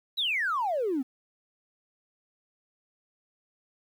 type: exponential sweep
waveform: triangle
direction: down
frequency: 4034 to 246.9 Hz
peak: -22 dBFS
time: 0.17-1.03 s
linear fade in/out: 20 ms
effects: tanh soft clip ceiling -23 dBFS + 10-bit